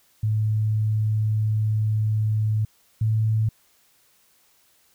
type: tone pair in turn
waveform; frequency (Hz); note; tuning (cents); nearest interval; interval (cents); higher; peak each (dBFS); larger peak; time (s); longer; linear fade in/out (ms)
sine; 108 / 109.76; A2 / A2; -32 / -4; unison; 28; second; -19 / -18; second; 0.23-2.65 / 3.01-3.49; first; 5
effects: white hiss -61 dBFS RMS until 4.94 s